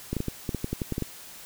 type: clicks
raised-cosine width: 3 ms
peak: -15 dBFS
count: 12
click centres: 0.13 / 0.167 / 0.204 / 0.283 / 0.492 / 0.547 / 0.644 / 0.73 / 0.818 / 0.923 / 0.981 / 1.023 s
effects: white hiss -45 dBFS RMS until 1.45 s